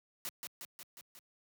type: noise with echo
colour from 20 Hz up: white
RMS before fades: -40 dBFS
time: 0.25-0.29 s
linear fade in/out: 0 ms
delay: 180 ms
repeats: 5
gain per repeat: -3 dB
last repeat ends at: 1.19 s
effects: high-pass 100 Hz 12 dB/octave